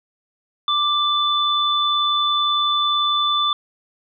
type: tone pair together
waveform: sine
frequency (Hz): 1179 / 3509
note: D6 / A7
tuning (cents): +6 / -5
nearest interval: octave + perfect fifth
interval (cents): 1889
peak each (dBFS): -19 / -19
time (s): 0.68-3.53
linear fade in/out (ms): 2
effects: none